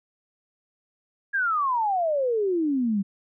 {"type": "exponential sweep", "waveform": "sine", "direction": "down", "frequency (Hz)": [1661, 190], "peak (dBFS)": -21, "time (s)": [1.33, 3.03], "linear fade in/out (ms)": 20, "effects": []}